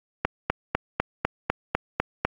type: click train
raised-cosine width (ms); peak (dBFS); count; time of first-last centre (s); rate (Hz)
0.5; -5; 9; 0.25-2.25; 4
effects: AAC 64 kbps